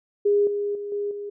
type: tone with level steps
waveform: sine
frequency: 408.8 Hz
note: G#4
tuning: 27 cents flat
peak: -16 / -23 / -29 / -24 / -30 dBFS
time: 0.25-1.3 s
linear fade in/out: 10 ms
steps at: 0.47 / 0.75 / 0.92 / 1.11 s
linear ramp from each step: 2 ms
effects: none